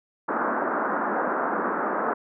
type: band-pass noise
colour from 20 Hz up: white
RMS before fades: -26 dBFS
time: 0.28-2.14 s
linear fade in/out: 10 ms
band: 200 to 1500 Hz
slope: 48 dB/octave
effects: none